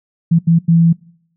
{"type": "tone bursts at uneven times", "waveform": "sine", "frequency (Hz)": 166.9, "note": "E3", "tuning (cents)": 22, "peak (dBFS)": -7, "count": 3, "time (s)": [[0.31, 0.39], [0.47, 0.59], [0.68, 0.93]], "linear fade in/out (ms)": 10, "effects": ["noise-tail reverb RT60 0.7 s tail -24 dB re dry"]}